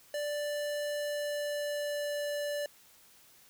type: tone with pitch glide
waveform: square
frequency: 587.3 to 583.6 Hz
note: D5 to D5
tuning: 0 to -11 cents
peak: -33 dBFS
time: 0.14-2.66 s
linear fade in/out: 2 ms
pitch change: -11 cents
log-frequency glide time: 0.96-2.31 s
effects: white hiss -60 dBFS RMS until 3.49 s